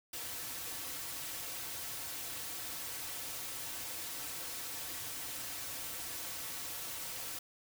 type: noise with comb filter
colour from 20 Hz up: white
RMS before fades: -42 dBFS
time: 0.13-7.39 s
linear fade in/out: 5 ms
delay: 4.9 ms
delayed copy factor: -0.6
effects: none